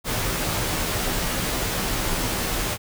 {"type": "noise with comb filter", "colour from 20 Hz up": "pink", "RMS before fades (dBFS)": -25, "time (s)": [0.04, 2.78], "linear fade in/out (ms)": 50, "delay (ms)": 14, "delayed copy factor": -0.6, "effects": []}